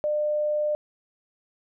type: tone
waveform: sine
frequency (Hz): 600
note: D5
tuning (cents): +37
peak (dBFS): -22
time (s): 0.04-0.75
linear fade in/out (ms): 0
effects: none